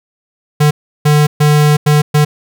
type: tone bursts at uneven times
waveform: square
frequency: 149.2 Hz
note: D3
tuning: 28 cents sharp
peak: -7 dBFS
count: 5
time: 0.6-0.71 / 1.05-1.27 / 1.4-1.77 / 1.86-2.02 / 2.14-2.25 s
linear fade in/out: 10 ms
effects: none

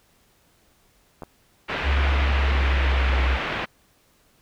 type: clicks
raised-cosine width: 1 ms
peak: -22 dBFS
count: 2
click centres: 1.222 / 1.234 s
type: low-pass noise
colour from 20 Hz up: white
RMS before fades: -28 dBFS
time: 1.68-3.66 s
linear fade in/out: 20 ms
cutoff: 2700 Hz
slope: 24 dB/octave
type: tone with pitch glide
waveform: sine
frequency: 69.3 to 64.66 Hz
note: C#2 to C2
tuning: 0 to -20 cents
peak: -18 dBFS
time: 1.83-3.39 s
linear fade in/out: 50 ms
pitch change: -120 cents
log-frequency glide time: 2.17-3.25 s
effects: pink hiss -61 dBFS RMS until 4.41 s

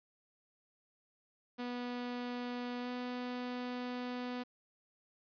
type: tone with pitch glide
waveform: sawtooth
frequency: 244.9 to 247.6 Hz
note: B3 to B3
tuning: -14 to +5 cents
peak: -34 dBFS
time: 1.58-4.44 s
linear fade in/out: 20 ms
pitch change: +19 cents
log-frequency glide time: 2.8-2.89 s
effects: resampled to 11025 Hz + 10-bit

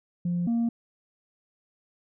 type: tone pair in turn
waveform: sine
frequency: 174.61 / 233.1 Hz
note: F3 / A#3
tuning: 0 / 0 cents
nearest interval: perfect fourth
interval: 500 cents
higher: second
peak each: -23 / -20 dBFS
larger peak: second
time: 0.25-0.47 / 0.47-0.69 s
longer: neither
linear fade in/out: 5 ms
effects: tanh soft clip ceiling -21 dBFS

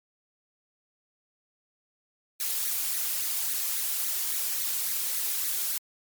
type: noise with flanger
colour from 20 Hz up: blue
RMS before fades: -29 dBFS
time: 2.4-5.78 s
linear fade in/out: 2 ms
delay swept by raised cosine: 0.47 to 2.87 ms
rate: 3.6 Hz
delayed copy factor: +0.6
effects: MP3 96 kbps

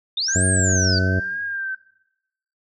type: linear two-way sweep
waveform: sine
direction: up then down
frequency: 3484 to 8940 to 4488 Hz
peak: -20 dBFS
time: 0.17-0.99 s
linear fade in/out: 5 ms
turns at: 0.45 s
type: tone with vibrato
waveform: sine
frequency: 1568 Hz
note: G6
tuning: in tune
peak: -24 dBFS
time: 0.28-1.75 s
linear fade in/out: 5 ms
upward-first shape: triangle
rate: 1.1 Hz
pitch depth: 79 cents each way
type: harmonic tone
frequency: 93.5 Hz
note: F#2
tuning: 19 cents sharp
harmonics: 1 / 2 / 3 / 4 / 5 / 6 / 7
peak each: -19 / -24 / -28 / -31 / -32 / -34 / -31 dBFS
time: 0.35-1.2 s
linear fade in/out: 10 ms
effects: noise-tail reverb RT60 0.9 s tail -22 dB re dry

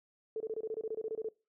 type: tone bursts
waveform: sine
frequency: 440.9 Hz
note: A4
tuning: 4 cents sharp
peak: -33 dBFS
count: 14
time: 0.36-1.287 s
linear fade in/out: 2 ms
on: 43 ms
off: 25 ms
effects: noise-tail reverb RT60 0.3 s tail -23 dB re dry

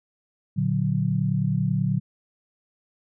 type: chord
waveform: sine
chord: Bb augmented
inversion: none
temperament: equal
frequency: 116.54 / 146.83 / 185 Hz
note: Bb2 / D3 / F#3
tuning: 0 / 0 / 0 cents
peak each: -26 / -24 / -25 dBFS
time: 0.56-2 s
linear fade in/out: 20 ms
effects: none

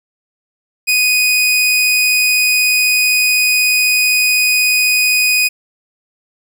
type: tone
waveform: sawtooth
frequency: 2489 Hz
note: D#7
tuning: in tune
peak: -7 dBFS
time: 0.87-5.49 s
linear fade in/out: 20 ms
effects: none

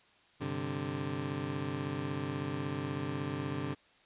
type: chord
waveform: 20% pulse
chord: G suspended fourth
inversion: none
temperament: just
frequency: 98 / 130.67 / 147 Hz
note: G2 / C3 / D3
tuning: 0 / -2 / +2 cents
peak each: -37 / -34 / -33 dBFS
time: 0.4-3.75 s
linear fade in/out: 20 ms
effects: white hiss -64 dBFS RMS until 4.05 s + resampled to 8000 Hz

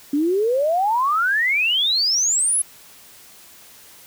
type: exponential sweep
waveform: sine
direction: up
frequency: 277.7 to 11110 Hz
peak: -16 dBFS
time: 0.13-2.62 s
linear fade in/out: 5 ms
effects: white hiss -46 dBFS RMS until 4.06 s

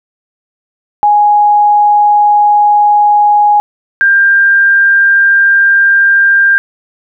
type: tone pair in turn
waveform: sine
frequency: 830.6 / 1593.5 Hz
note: G#5 / G6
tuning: 0 / +28 cents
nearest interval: major seventh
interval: 1128 cents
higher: second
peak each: -4 dBFS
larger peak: neither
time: 1.03-3.6 / 4.01-6.58 s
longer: neither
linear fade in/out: 0 ms
effects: none

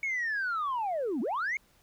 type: linear two-way sweep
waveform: sine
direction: down then up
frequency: 2225 to 208.4 to 2225 Hz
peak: -27 dBFS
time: 0.03-1.57 s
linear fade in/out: 2 ms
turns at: 1.21 s
effects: tanh soft clip ceiling -26 dBFS + pink hiss -65 dBFS RMS until 1.82 s

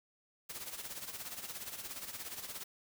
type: noise with tremolo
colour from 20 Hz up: white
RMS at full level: -42 dBFS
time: 0.49-2.64 s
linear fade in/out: 10 ms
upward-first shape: sine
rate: 17 Hz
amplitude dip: 65%
effects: none

